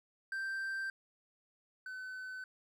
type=tone pair in turn; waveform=triangle; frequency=1568 / 1515.5 Hz; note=G6 / F#6; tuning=0 / +41 cents; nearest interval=minor second; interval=59 cents; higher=first; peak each=-34 / -40 dBFS; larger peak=first; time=0.32-0.9 / 1.86-2.44 s; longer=neither; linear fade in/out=2 ms; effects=none